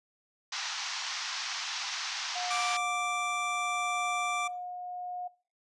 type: band-pass noise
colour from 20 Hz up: white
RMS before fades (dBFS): -36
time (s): 0.52-2.77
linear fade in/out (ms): 5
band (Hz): 780 to 6200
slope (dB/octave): 48
type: tone with tremolo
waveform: sine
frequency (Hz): 720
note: F#5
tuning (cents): -47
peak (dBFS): -33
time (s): 2.35-5.28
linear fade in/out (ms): 10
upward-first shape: triangle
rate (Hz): 0.72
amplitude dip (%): 40
type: tone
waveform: 25% pulse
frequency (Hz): 1174.7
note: D6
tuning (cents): 0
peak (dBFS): -27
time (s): 2.5-4.48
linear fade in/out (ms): 10
effects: noise-tail reverb RT60 0.4 s tail -22 dB re dry + resampled to 24000 Hz